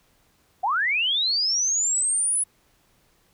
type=linear sweep; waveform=sine; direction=up; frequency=698.5 to 10320 Hz; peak=-20 dBFS; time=0.63-2.44 s; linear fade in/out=10 ms; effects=pink hiss -63 dBFS RMS until 3.33 s